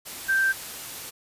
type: tone in noise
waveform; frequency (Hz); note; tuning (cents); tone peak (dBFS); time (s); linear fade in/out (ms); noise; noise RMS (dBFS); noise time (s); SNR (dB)
sine; 1568; G6; 0; -19; 0.28-0.53; 20; white; -37; 0.05-1.11; +15
effects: resampled to 32000 Hz